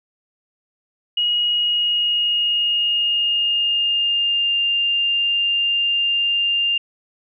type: tone with pitch glide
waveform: sine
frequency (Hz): 2891 to 2799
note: F#7 to F7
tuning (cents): -41 to +3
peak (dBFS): -16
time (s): 1.17-6.78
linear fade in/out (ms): 5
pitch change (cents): -56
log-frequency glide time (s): 1.49-4.59
effects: none